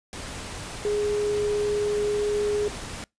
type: tone in noise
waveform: sine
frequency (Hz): 415.3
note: G#4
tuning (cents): 0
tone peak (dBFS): -22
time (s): 0.85-2.68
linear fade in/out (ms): 0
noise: pink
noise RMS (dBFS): -36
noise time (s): 0.13-3.04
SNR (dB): +11
effects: noise-tail reverb RT60 0.2 s tail -26 dB re dry + resampled to 22050 Hz